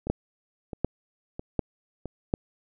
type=two click trains; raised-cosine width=2 ms; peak=-21 / -10 dBFS; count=4 / 4; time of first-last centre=0.07-2.057 / 0.1-2.339 s; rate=1.51 / 1.34 Hz; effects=none